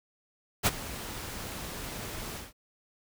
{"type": "noise with ADSR envelope", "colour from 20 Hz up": "pink", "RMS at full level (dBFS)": -21, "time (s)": [0.63, 2.53], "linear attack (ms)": 39, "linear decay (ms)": 28, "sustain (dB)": -18, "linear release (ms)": 170, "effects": []}